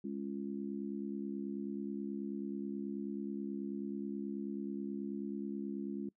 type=harmonic tone; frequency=69.3 Hz; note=C#2; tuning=in tune; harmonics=3 / 4 / 5; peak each=-40 / -42 / -44 dBFS; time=0.04-6.09 s; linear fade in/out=5 ms; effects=noise-tail reverb RT60 0.1 s tail -22 dB re dry